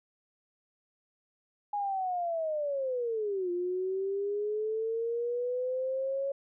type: linear two-way sweep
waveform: sine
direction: down then up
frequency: 830.6 to 349.2 to 555 Hz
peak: -29 dBFS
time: 1.73-6.32 s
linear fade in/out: 5 ms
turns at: 3.51 s
effects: none